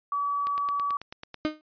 sine tone, 1143 Hz, D6, 47 cents flat, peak -25 dBFS, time 0.12-0.97 s, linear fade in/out 2 ms
click train, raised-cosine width 0.2 ms, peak -21 dBFS, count 9, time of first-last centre 0.47-1.343 s, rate 9.16 Hz
35% pulse tone with exponential decay, 307.4 Hz, D#4, 21 cents flat, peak -19 dBFS, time 1.45-1.61 s, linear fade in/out 0 ms, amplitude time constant 34 ms
effects resampled to 11025 Hz

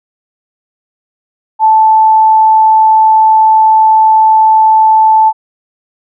sine tone, 876 Hz, A5, 8 cents flat, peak -3 dBFS, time 1.59-5.33 s, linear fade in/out 50 ms, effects none

